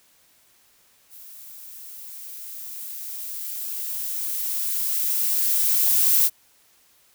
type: noise with level ramp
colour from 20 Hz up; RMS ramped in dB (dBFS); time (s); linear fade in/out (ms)
violet; -44 to -17; 1.09-6.3; 50
effects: white hiss -59 dBFS RMS until 7.14 s